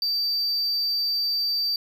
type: tone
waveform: triangle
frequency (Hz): 4648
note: D8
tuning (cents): -19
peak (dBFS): -21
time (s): 0.02-1.76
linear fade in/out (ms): 2
effects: 10-bit